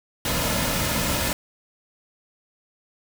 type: noise with comb filter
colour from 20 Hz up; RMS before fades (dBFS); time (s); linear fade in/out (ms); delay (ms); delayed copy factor
pink; -24; 0.25-1.33; 2; 2.6; -0.5
effects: none